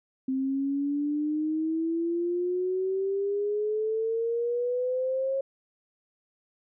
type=exponential sweep; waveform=sine; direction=up; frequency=261.6 to 544 Hz; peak=-25 dBFS; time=0.28-5.41 s; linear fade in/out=5 ms; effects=none